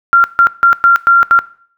sine tone bursts at uneven times, 1381 Hz, F6, 20 cents flat, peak -3 dBFS, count 6, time 0.13-0.24 / 0.39-0.47 / 0.63-0.73 / 0.84-0.96 / 1.07-1.23 / 1.31-1.39 s, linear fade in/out 0 ms, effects noise-tail reverb RT60 0.5 s tail -19 dB re dry

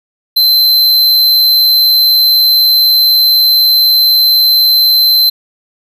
square tone, 4088 Hz, C8, 41 cents flat, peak -6 dBFS, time 0.36-5.3 s, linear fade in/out 10 ms, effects none

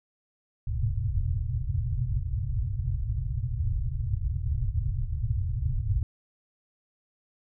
white low-pass noise, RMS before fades -28 dBFS, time 0.67-6.03 s, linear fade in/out 2 ms, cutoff 130 Hz, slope 96 dB/octave, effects none

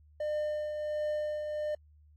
triangle tone with tremolo, 603 Hz, D5, 46 cents sharp, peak -27 dBFS, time 0.2-1.75 s, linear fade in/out 5 ms, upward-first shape triangle, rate 1.4 Hz, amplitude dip 45%, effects added 75 Hz sine -57 dBFS peak until 2.16 s + AAC 64 kbps

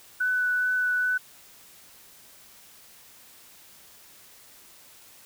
sine tone with vibrato, 1492 Hz, F#6, 14 cents sharp, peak -22 dBFS, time 0.2-1.18 s, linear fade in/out 10 ms, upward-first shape sine, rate 2.4 Hz, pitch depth 9 cents each way, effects white hiss -52 dBFS RMS until 5.25 s

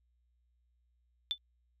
sine tone with exponential decay, 3520 Hz, A7, in tune, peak -25 dBFS, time 1.31-1.38 s, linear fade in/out 0 ms, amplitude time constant 15 ms, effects added 60 Hz sine -70 dBFS peak until 1.8 s

